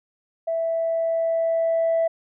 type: tone with level ramp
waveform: sine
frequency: 659.3 Hz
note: E5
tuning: in tune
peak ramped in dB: -21 to -16 dBFS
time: 0.47-2.08 s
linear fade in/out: 10 ms
effects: tanh soft clip ceiling -15 dBFS